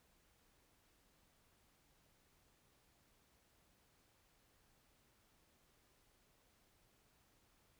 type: silence
effects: pink hiss -74 dBFS RMS until 7.79 s